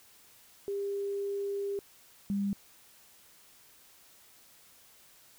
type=tone pair in turn; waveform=sine; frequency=400 / 200 Hz; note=G4 / G3; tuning=+35 / +35 cents; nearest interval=octave; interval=1200 cents; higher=first; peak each=-31 / -28 dBFS; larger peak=second; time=0.68-1.79 / 2.3-2.53 s; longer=first; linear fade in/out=0 ms; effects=white hiss -59 dBFS RMS until 5.38 s